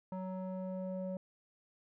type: tone with low-pass filter sweep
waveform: square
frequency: 186.7 Hz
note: F#3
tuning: 16 cents sharp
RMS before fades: -40 dBFS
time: 0.12-1.17 s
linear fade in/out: 2 ms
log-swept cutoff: 860 to 550 Hz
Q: 2.9
effects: none